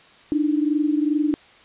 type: tone pair together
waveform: sine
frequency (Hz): 295 / 317.5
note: D4 / D#4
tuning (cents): +8 / +35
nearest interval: minor second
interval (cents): 127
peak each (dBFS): -19 / -23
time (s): 0.32-1.34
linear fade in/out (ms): 0
effects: white hiss -50 dBFS RMS until 1.64 s + resampled to 8000 Hz